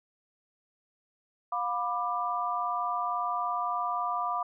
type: chord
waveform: sine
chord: B diminished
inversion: second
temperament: just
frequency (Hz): 711.2 / 987.8 / 1185.3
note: F5 / B5 / D6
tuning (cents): +31 / 0 / +16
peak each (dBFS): -33 / -33 / -31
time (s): 1.52-4.43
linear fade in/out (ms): 5
effects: none